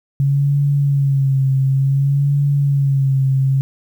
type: tone with vibrato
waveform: sine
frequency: 138.1 Hz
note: C#3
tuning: 6 cents flat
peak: -12 dBFS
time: 0.2-3.61 s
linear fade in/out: 0 ms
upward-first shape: sine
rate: 0.56 Hz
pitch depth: 52 cents each way
effects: 8-bit